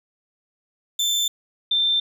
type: tone pair in turn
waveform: 30% pulse / sine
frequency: 3546 / 3571 Hz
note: A7 / A7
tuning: +13 / +25 cents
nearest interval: unison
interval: 12 cents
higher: second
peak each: -17 dBFS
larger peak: neither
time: 0.99-1.28 / 1.71-2 s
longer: neither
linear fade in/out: 5 ms
effects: none